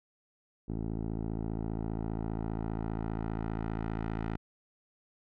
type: tone with low-pass filter sweep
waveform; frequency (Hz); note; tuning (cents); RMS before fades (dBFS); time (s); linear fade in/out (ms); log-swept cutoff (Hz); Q
10% pulse; 55; A1; 0; -35; 0.68-4.37; 10; 430 to 1900; 0.85
effects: none